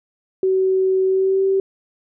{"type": "tone with pitch glide", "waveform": "sine", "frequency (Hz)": [378.2, 386.4], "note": ["F#4", "G4"], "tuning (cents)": [38, -25], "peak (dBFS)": -14, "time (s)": [0.43, 1.6], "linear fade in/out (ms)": 2, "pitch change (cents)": 37, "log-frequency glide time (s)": [1.05, 1.44], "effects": []}